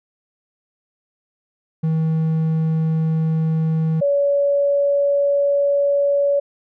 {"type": "tone pair in turn", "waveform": ["triangle", "sine"], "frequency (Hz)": [159.9, 566.5], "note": ["D#3", "C#5"], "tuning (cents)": [48, 37], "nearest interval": "octave + minor seventh", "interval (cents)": 2189, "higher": "second", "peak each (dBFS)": -14, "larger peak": "neither", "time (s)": [[1.83, 4.01], [4.01, 6.4]], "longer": "second", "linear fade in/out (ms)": 10, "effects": []}